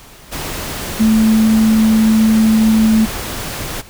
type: tone in noise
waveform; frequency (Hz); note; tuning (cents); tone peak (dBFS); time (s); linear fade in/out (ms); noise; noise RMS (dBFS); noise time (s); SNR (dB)
sine; 220; A3; 0; -8; 0.99-3.06; 20; pink; -24; 0.31-3.82; +13
effects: pink hiss -40 dBFS RMS until 3.89 s

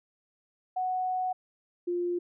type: tone pair in turn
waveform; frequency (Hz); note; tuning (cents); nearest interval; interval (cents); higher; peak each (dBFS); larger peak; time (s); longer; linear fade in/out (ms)
sine; 740 / 351.2; F#5 / F4; 0 / +10; octave + minor second; 1290; first; -27 / -27; neither; 0.76-1.33 / 1.87-2.19; first; 10
effects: none

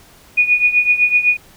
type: tone with tremolo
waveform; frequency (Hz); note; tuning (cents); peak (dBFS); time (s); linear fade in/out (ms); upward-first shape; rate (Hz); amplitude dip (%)
sine; 2461; D#7; -20; -7; 0.37-1.37; 10; triangle; 7.9; 85
effects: pink hiss -46 dBFS RMS until 1.56 s

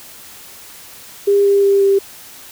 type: tone with pitch steps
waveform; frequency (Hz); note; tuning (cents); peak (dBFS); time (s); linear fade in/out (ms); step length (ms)
sine; 402.4 / 399.6 / 396.9 / 394.1; G4 / G4 / G4 / G4; +45 / +33 / +22 / +9; -9; 1.27-1.99; 10; 180
effects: white hiss -38 dBFS RMS until 2.51 s

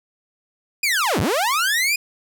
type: linear two-way sweep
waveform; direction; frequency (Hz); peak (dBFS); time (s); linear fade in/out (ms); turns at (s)
sawtooth; down then up; 2489 to 69.7 to 2489; -14; 0.83-1.96; 5; 1.2
effects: none

